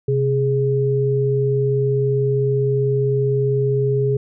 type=tone pair together; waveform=sine; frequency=130.81 / 415.3 Hz; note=C3 / G#4; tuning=0 / 0 cents; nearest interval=octave + minor sixth; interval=2000 cents; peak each=-18 dBFS; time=0.08-4.17 s; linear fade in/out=5 ms; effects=none